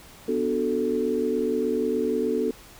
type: chord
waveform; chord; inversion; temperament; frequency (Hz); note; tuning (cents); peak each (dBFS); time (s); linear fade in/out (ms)
sine; B minor seventh; none; equal; 246.9 / 293.7 / 370 / 440; B3 / D4 / F#4 / A4; 0 / 0 / 0 / 0; -28 / -30 / -29 / -25; 0.28-2.51; 5
effects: pink hiss -48 dBFS RMS until 2.79 s